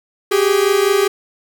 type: tone pair together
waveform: 45% pulse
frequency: 385.6 / 410.5 Hz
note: G4 / G#4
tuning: -28 / -20 cents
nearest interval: minor second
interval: 108 cents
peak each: -15 dBFS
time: 0.31-1.08 s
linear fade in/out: 10 ms
effects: 7-bit